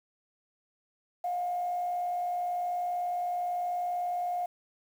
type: tone with frequency modulation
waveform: sine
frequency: 712 Hz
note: F5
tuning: 33 cents sharp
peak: -28 dBFS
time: 1.24-4.46 s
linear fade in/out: 5 ms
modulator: 59 Hz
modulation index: 0.3
effects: tanh soft clip ceiling -24 dBFS + 9-bit